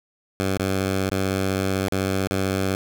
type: tone with dropouts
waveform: 10% pulse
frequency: 95.8 Hz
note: G2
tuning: 39 cents flat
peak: -13 dBFS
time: 0.4-2.75 s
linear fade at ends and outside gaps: 0 ms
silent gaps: 0.574-0.596 / 1.098-1.115 / 1.883-1.923 / 2.273-2.31 s
effects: none